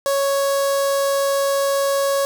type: tone with notch filter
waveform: sawtooth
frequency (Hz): 554.4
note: C#5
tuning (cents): 0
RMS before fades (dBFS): -19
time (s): 0.06-2.25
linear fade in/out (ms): 0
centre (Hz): 2400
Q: 0.86
effects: none